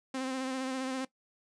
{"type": "tone with vibrato", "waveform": "sawtooth", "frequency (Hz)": 261.6, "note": "C4", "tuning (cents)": 0, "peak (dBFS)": -29, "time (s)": [0.14, 1.05], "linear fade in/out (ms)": 5, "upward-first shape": "sine", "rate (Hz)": 15, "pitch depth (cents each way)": 30, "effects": ["noise-tail reverb RT60 0.1 s tail -18 dB re dry", "resampled to 22050 Hz"]}